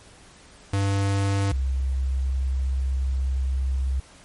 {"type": "tone pair in turn", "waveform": ["square", "sine"], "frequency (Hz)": [98.9, 66.01], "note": ["G2", "C2"], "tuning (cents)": [16, 16], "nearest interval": "perfect fifth", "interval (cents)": 700, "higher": "first", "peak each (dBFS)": -21, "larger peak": "neither", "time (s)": [[0.73, 1.52], [1.52, 4]], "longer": "second", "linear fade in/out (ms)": 5, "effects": ["pink hiss -50 dBFS RMS until 4.24 s", "MP3 48 kbps"]}